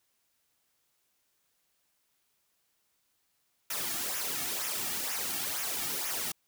white noise with flanger, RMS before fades -34 dBFS, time 3.7-6.32 s, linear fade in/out 5 ms, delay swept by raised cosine 0.23 to 2.03 ms, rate 2.1 Hz, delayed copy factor -0.65, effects white hiss -75 dBFS RMS until 6.47 s

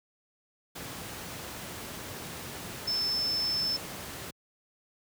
sine tone in noise, 5274 Hz, E8, in tune, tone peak -27 dBFS, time 2.87-3.77 s, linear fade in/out 10 ms, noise pink, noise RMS -40 dBFS, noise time 0.75-4.31 s, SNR +10 dB, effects high-pass 80 Hz 12 dB/octave

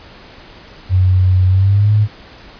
sine tone with pitch glide, 92.5 to 105.64 Hz, F#2 to G#2, 0 to +30 cents, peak -8 dBFS, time 0.89-2.08 s, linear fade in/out 50 ms, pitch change +230 cents, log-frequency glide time 1.48-1.92 s, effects pink hiss -39 dBFS RMS until 2.59 s + resampled to 11025 Hz

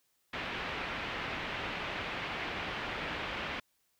white low-pass noise, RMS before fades -38 dBFS, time 0.33-3.6 s, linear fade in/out 5 ms, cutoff 2900 Hz, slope 24 dB/octave, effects white hiss -75 dBFS RMS until 3.99 s

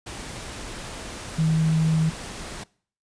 sine tone in noise, 159.6 Hz, D#3, 44 cents sharp, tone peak -18 dBFS, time 1.38-2.1 s, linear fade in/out 10 ms, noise pink, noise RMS -36 dBFS, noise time 0.06-2.64 s, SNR +15 dB, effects noise-tail reverb RT60 0.5 s tail -23 dB re dry + resampled to 22050 Hz

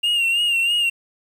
triangle tone with vibrato, 2794 Hz, F7, in tune, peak -15 dBFS, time 0.03-0.9 s, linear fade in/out 10 ms, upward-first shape sine, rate 3.1 Hz, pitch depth 54 cents each way, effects 8-bit

